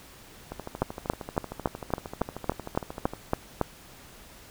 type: two click trains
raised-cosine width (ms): 1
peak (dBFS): -9 / -21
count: 11 / 35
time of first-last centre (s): 0.82-3.613 / 0.52-3.135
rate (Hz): 3.58 / 13
effects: pink hiss -50 dBFS RMS until 4.5 s